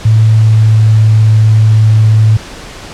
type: tone with pitch glide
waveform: sine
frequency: 110 to 108.99 Hz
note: A2 to A2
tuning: 0 to -16 cents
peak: -3 dBFS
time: 0.05-2.37 s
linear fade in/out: 5 ms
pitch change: -16 cents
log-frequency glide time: 0.34-0.99 s
effects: pink hiss -28 dBFS RMS until 2.93 s + low-pass 7000 Hz 12 dB/octave